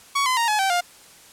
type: tone with pitch steps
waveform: sawtooth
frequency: 1120 / 1021.1 / 931 / 848.8 / 773.9 / 705.6 Hz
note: C#6 / C6 / A#5 / G#5 / G5 / F5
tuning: +18 / -43 / -2 / +38 / -22 / +18 cents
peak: -15 dBFS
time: 0.15-0.81 s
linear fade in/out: 10 ms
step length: 110 ms
effects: white hiss -48 dBFS RMS until 1.32 s + low-pass 11000 Hz 12 dB/octave